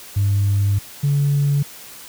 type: tone pair in turn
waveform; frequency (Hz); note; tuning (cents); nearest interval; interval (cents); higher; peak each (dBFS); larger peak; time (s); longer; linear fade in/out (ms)
sine; 100.2 / 142.39; G2 / C#3; +38 / +47; tritone; 609; second; -13; neither; 0.16-0.79 / 1.03-1.63; first; 10
effects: tanh soft clip ceiling -11 dBFS + white hiss -39 dBFS RMS until 2.08 s

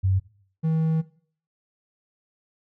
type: tone pair in turn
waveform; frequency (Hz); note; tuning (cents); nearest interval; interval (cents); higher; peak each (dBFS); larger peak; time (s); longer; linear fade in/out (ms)
sine / triangle; 95.2 / 160.11; F#2 / D#3; +50 / +50; major sixth; 900; second; -18; neither; 0.03-0.2 / 0.63-1.02; second; 20
effects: noise-tail reverb RT60 0.5 s tail -18 dB re dry

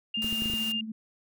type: tone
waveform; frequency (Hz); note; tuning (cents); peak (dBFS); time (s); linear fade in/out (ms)
sine; 2809; F7; +9; -28; 0.14-0.81; 5
type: tone with tremolo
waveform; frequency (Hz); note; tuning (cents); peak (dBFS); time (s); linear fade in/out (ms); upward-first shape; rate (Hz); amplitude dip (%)
sine; 220; A3; 0; -31; 0.17-0.92; 5; triangle; 14; 60
type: noise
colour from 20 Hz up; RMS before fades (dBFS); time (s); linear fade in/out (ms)
white; -41; 0.22-0.72; 0
type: clicks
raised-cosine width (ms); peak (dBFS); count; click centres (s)
3; -25; 6; 0.245 / 0.327 / 0.421 / 0.458 / 0.5 / 0.537
effects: none

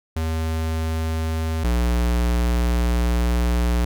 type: tone pair in turn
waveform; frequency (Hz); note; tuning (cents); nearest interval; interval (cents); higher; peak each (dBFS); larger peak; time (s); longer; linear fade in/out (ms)
square; 80.4 / 59.68; E2 / A#1; -43 / +41; perfect fourth; 516; first; -22 / -18; second; 0.16-1.64 / 1.64-3.85; second; 5
effects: none

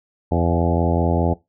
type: harmonic tone with a mistuned harmonic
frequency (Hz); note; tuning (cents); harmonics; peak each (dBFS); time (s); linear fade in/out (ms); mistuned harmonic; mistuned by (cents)
84.8; E2; +50; 1 / 2 / 3 / 4 / 5 / 6 / 7 / 8 / 9 / 10; -20 / -23 / -25 / -26 / -27 / -28 / -28 / -29 / -30 / -30; 0.31-1.34; 10; 8; +16
effects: noise-tail reverb RT60 0.2 s tail -19 dB re dry

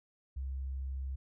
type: tone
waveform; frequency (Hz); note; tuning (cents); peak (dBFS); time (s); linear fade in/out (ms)
sine; 66.6; C2; +31; -35; 0.36-1.16; 10
effects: none

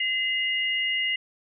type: tone pair together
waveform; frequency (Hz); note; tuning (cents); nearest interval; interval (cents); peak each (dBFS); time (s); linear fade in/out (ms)
sine; 2048 / 2851; C7 / F7; -38 / +35; tritone; 573; -26; 0-1.16; 5
effects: none

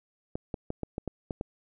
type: clicks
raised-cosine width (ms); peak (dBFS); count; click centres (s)
2; -19; 8; 0.355 / 0.542 / 0.704 / 0.833 / 0.981 / 1.077 / 1.308 / 1.411
effects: none

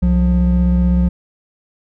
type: tone pair together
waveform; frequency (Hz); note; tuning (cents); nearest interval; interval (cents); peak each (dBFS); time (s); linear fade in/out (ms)
triangle; 64.7 / 178.1; C2 / F3; -19 / +34; octave + tritone; 1753; -11; 0.02-1.09; 10
effects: tanh soft clip ceiling -2 dBFS

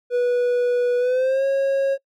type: tone with pitch glide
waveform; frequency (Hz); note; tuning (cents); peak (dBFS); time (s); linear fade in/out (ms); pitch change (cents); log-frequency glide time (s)
triangle; 489 to 545.7; B4 to C#5; -17 to -27; -15; 0.1-1.98; 50; +190; 0.98-1.45
effects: noise-tail reverb RT60 0.1 s tail -26 dB re dry

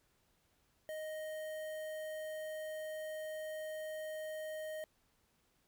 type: tone with notch filter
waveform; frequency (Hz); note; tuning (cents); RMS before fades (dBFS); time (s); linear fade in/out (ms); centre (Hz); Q
square; 622.3; D#5; 0; -43; 0.89-4.84; 0; 4900; 0.92
effects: pink hiss -75 dBFS RMS until 5.67 s

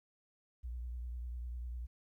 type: tone with vibrato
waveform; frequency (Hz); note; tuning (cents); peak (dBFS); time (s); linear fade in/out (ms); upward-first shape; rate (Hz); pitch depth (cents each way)
sine; 60.3; B1; -41; -39; 0.63-1.87; 20; triangle; 10; 61
effects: 13-bit

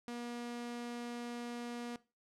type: tone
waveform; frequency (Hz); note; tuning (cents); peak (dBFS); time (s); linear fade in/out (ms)
sawtooth; 239.4; A#3; +46; -37; 0.08-1.96; 0
effects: noise-tail reverb RT60 0.3 s tail -19 dB re dry + low-pass 9000 Hz 12 dB/octave

